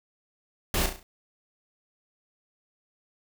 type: noise with echo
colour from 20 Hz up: pink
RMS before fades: -26 dBFS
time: 0.74-0.86 s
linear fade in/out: 2 ms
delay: 34 ms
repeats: 5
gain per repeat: -6 dB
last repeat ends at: 1.03 s
effects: none